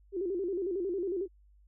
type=tone with vibrato; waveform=sine; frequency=370 Hz; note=F#4; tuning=in tune; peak=-30 dBFS; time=0.12-1.28 s; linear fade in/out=50 ms; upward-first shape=square; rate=11 Hz; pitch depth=110 cents each way; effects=added 50 Hz sine -58 dBFS peak until 1.67 s